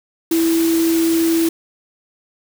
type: tone in noise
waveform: sine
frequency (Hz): 329.6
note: E4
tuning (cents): 0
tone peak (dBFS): -13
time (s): 0.31-1.49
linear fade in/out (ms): 5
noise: white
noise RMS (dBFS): -26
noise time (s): 0.31-1.49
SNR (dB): +10
effects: none